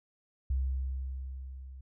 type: tone with level ramp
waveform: sine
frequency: 65.7 Hz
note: C2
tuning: 8 cents sharp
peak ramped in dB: -26 to -44 dBFS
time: 0.5-1.81 s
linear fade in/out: 5 ms
effects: none